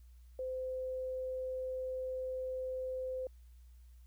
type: tone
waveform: sine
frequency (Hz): 515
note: C5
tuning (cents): -28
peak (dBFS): -36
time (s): 0.39-3.27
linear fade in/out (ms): 2
effects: added 60 Hz sine -54 dBFS peak until 4.06 s + white hiss -75 dBFS RMS until 4.06 s